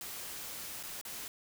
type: noise with dropouts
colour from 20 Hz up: white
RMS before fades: -43 dBFS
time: 0.01-1.28 s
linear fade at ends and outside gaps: 1 ms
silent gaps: 0.829-0.835 / 1.013-1.051 s
effects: none